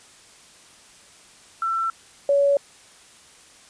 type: tone pair in turn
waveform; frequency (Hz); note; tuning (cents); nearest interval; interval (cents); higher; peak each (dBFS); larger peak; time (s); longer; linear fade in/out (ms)
sine; 1341 / 563.8; E6 / C#5; +29 / +29; octave + minor third; 1500; first; -21 / -15; second; 1.62-1.9 / 2.29-2.57; neither; 2
effects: white hiss -50 dBFS RMS until 3.69 s + resampled to 22050 Hz